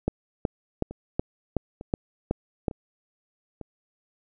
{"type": "two click trains", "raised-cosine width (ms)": 2, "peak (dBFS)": [-24, -10], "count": [4, 8], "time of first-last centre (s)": [[0.91, 3.613], [0.08, 2.682]], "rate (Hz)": [1.11, 2.69], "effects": []}